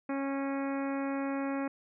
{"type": "harmonic tone", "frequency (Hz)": 274.8, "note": "C#4", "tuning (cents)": -15, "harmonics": [1, 2, 3, 4, 5, 6, 7, 8, 9], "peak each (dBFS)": [-32, -38, -42, -44, -46, -48, -49, -50, -51], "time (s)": [0.09, 1.68], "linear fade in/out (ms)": 5, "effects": []}